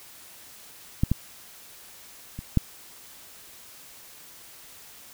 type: clicks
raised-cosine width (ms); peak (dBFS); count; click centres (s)
5; -8 / -9 / -22 / -6; 4; 1.035 / 1.116 / 2.39 / 2.573
effects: white hiss -48 dBFS RMS until 5.13 s